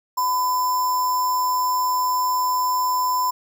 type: tone with sample-and-hold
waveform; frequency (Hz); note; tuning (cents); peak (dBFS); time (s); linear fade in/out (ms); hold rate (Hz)
sine; 1002; B5; +25; -18; 0.17-3.31; 10; 6300
effects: none